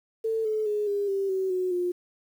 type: tone with pitch steps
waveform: sine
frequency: 446.4 / 432.2 / 418.4 / 405.1 / 392.2 / 379.7 / 367.7 / 355.9 Hz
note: A4 / A4 / G#4 / G#4 / G4 / F#4 / F#4 / F4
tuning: +25 / -31 / +13 / -43 / +1 / +45 / -11 / +33 cents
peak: -24 dBFS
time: 0.24-1.92 s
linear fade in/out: 10 ms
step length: 210 ms
effects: 9-bit